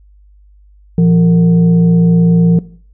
sine tone with frequency modulation, 170.4 Hz, F3, 42 cents flat, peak -6 dBFS, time 0.98-2.59 s, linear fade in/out 2 ms, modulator 285 Hz, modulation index 0.47, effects noise-tail reverb RT60 0.5 s tail -18 dB re dry + added 50 Hz sine -41 dBFS peak until 2.93 s

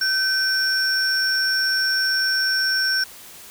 sine tone pair together, 1538 / 5476 Hz, G6 / F8, -33 / -35 cents, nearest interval octave + minor seventh, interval 2198 cents, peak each -19 dBFS, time 0.01-3.04 s, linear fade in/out 5 ms, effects tanh soft clip ceiling -14 dBFS + white hiss -42 dBFS RMS until 3.5 s

